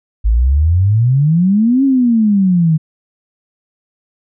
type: exponential two-way sweep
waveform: sine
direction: up then down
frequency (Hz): 51.3 to 277.2 to 153.7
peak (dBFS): -8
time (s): 0.24-2.78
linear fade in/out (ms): 20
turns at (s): 1.84
effects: none